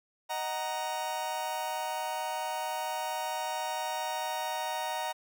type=chord; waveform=40% pulse; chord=D# minor; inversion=none; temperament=just; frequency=622.3 / 746.7 / 933.4 Hz; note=D#5 / F#5 / A#5; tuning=0 / +16 / +2 cents; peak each=-38 / -36 / -34 dBFS; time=0.29-5.13 s; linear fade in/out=20 ms; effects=none